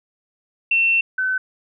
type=tone pair in turn; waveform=sine; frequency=2700 / 1519.1 Hz; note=E7 / F#6; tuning=+41 / +45 cents; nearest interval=minor seventh; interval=996 cents; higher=first; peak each=-14 / -18 dBFS; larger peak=first; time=0.71-1.01 / 1.18-1.38 s; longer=first; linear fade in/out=5 ms; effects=none